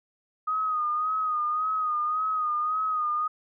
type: tone with vibrato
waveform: sine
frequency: 1244.5 Hz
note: D#6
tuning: in tune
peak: -24 dBFS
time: 0.47-3.28 s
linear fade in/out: 10 ms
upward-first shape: sine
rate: 1.8 Hz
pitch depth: 49 cents each way
effects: none